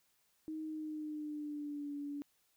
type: tone with pitch glide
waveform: sine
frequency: 313.4 to 287.4 Hz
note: D#4 to D4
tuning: +13 to -37 cents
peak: -39 dBFS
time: 0.48-2.22 s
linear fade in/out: 0 ms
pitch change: -150 cents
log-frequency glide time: 0.63-1.94 s
effects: white hiss -75 dBFS RMS until 2.56 s